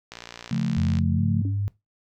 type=click train; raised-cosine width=0.2 ms; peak=-20 dBFS; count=52; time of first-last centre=0.12-0.987 s; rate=58.8 Hz
type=chord; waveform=sine; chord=Db augmented; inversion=none; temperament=equal; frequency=138.59 / 174.61 / 220 Hz; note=Db3 / F3 / A3; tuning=0 / 0 / 0 cents; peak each=-26 dBFS; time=0.51-1.42 s; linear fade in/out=5 ms
type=tone with pitch glide; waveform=sine; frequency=90.4 to 100.89 Hz; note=F#2 to G#2; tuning=-40 to -50 cents; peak=-23 dBFS; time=0.77-1.68 s; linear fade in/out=0 ms; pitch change=+190 cents; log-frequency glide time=1.16-1.22 s
type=tone with exponential decay; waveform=sine; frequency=279.9 Hz; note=C#4; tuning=17 cents sharp; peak=-26 dBFS; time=1.45-1.65 s; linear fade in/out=2 ms; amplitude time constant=43 ms
effects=noise-tail reverb RT60 0.2 s tail -19 dB re dry